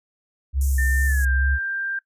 sine tone with vibrato, 67 Hz, C2, 42 cents sharp, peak -18 dBFS, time 0.53-1.59 s, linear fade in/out 50 ms, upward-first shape sine, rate 2.3 Hz, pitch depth 36 cents each way
pink high-pass noise, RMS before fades -35 dBFS, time 0.61-1.25 s, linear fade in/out 2 ms, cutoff 6300 Hz, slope 48 dB/octave
sine tone with pitch glide, 1800 to 1585.2 Hz, A6 to G6, +39 to +19 cents, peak -24 dBFS, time 0.78-1.99 s, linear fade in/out 5 ms, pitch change -220 cents, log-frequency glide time 1.06-1.29 s
effects noise-tail reverb RT60 0.1 s tail -19 dB re dry + resampled to 32000 Hz

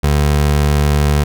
25% pulse tone, 73.2 Hz, D2, 5 cents flat, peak -7 dBFS, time 0.03-1.24 s, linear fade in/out 10 ms, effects none

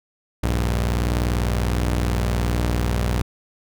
sawtooth tone pair together, 60.21 / 100.8 Hz, B1 / G2, -43 / +49 cents, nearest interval major sixth, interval 892 cents, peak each -16 / -22 dBFS, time 0.43-3.22 s, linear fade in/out 5 ms, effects none

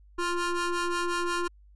25% pulse ring-modulated tone, 350.4 Hz, F4, 6 cents sharp, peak -20 dBFS, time 0.18-1.48 s, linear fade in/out 10 ms, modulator 698 Hz, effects added 50 Hz sine -52 dBFS peak until 1.75 s + resampled to 24000 Hz

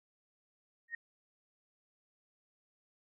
sine tone with exponential growth, 1859 Hz, A#6, 5 cents flat, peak -33 dBFS, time 0.88-0.95 s, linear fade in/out 5 ms, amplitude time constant 15 ms, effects none

